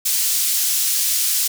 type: high-pass noise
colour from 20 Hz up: pink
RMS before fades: -19 dBFS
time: 0.05-1.48 s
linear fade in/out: 10 ms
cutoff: 5600 Hz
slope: 12 dB/octave
effects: none